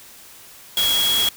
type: tone in noise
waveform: sine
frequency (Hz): 3322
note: G#7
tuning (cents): 0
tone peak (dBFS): -17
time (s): 0.77-1.29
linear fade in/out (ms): 2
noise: white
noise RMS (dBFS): -24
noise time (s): 0.77-1.29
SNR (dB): +4
effects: white hiss -44 dBFS RMS until 1.36 s